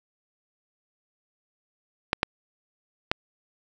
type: clicks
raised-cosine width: 0.3 ms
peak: -5 dBFS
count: 3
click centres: 2.131 / 2.231 / 3.115 s
effects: none